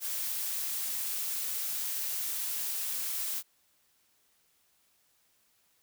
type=noise; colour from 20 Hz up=blue; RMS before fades=-34 dBFS; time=0-3.43 s; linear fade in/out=50 ms; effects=white hiss -70 dBFS RMS until 5.82 s